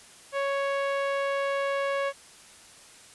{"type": "tone with low-pass filter", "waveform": "sawtooth", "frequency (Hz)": 555, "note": "C#5", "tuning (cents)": 2, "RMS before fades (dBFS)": -28, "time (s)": [0.32, 2.13], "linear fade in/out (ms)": 50, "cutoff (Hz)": 2400, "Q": 1, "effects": ["white hiss -51 dBFS RMS until 3.14 s", "resampled to 24000 Hz"]}